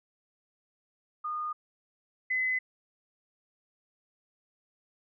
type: tone pair in turn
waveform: sine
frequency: 1224 / 2026 Hz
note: D#6 / B6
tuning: -29 / +44 cents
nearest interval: major sixth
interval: 873 cents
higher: second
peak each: -31 / -26 dBFS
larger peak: second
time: 1.24-1.53 / 2.3-2.59 s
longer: neither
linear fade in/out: 10 ms
effects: none